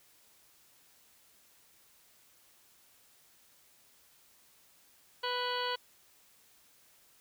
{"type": "harmonic tone with a mistuned harmonic", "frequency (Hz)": 493.9, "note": "B4", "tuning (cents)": 0, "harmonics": [1, 2, 3, 4, 5, 6, 7, 8, 9], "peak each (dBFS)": [-38, -36, -40, -45, -49, -40, -44, -47, -42], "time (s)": [5.23, 5.76], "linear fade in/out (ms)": 10, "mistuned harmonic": 7, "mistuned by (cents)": -74, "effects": ["white hiss -64 dBFS RMS until 7.2 s"]}